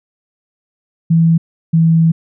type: tone pair in turn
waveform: sine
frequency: 164.81 / 163.67 Hz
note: E3 / E3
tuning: 0 / -12 cents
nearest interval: unison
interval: 12 cents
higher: first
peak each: -7 dBFS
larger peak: neither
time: 1.1-1.38 / 1.73-2.12 s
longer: second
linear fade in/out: 10 ms
effects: none